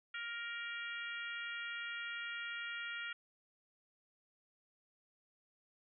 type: harmonic tone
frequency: 468.7 Hz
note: A#4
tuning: 9 cents sharp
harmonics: 3 / 4 / 5 / 6 / 7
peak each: -44 / -46 / -48 / -50 / -51 dBFS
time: 0.14-3.13 s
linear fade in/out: 5 ms
effects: none